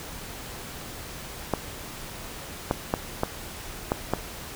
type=clicks; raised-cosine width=1 ms; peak=-8 dBFS; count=6; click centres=1.537 / 2.711 / 2.939 / 3.234 / 3.919 / 4.136 s; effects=pink hiss -39 dBFS RMS until 4.55 s